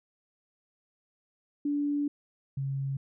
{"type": "tone pair in turn", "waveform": "sine", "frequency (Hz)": [289.5, 136.63], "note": ["D4", "C#3"], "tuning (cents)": [-25, -25], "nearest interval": "octave + minor second", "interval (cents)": 1300, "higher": "first", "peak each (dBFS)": [-26, -29], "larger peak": "first", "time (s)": [[1.65, 2.08], [2.57, 2.97]], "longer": "first", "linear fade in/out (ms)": 5, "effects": []}